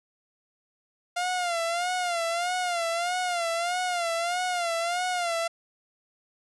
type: tone with vibrato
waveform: sawtooth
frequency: 698.5 Hz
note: F5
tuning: in tune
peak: -22 dBFS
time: 1.16-5.48 s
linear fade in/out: 10 ms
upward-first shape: sine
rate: 1.6 Hz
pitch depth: 82 cents each way
effects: resampled to 24000 Hz